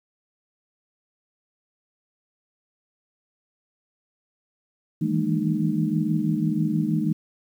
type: tone cluster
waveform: sine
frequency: 158.5 / 164.7 / 203.6 / 225.4 / 305.8 Hz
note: D#3 / E3 / G#3 / A3 / D#4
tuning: +32 / -1 / -34 / +42 / -30 cents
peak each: -27 dBFS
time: 5.01-7.13 s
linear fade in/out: 10 ms
effects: 9-bit